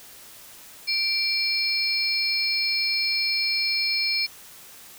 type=tone cluster; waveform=sine; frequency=2346 / 4318 / 5190 Hz; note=D7 / C#8 / E8; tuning=-2 / -46 / -28 cents; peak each=-26 dBFS; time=0.87-4.27 s; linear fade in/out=20 ms; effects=white hiss -46 dBFS RMS until 4.98 s